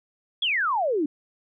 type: exponential sweep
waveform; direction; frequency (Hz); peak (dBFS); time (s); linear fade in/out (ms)
sine; down; 3481 to 277.2; -21; 0.42-1.06; 5
effects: none